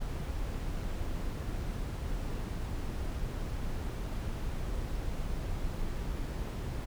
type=noise; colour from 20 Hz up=brown; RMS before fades=-35 dBFS; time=0-6.86 s; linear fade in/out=20 ms; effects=none